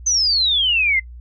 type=exponential sweep; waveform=sine; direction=down; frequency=6272 to 2033 Hz; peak=-14 dBFS; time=0.06-1 s; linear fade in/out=10 ms; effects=noise-tail reverb RT60 0.1 s tail -23 dB re dry + added 60 Hz sine -34 dBFS peak until 1.2 s